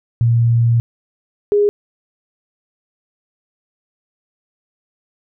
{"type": "tone pair in turn", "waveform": "sine", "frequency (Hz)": [117.1, 411.4], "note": ["A#2", "G#4"], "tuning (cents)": [8, -16], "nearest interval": "octave + minor seventh", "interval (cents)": 2176, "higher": "second", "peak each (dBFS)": -10, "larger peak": "neither", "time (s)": [[0.21, 0.8], [1.52, 1.69]], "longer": "first", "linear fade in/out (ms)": 0, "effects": []}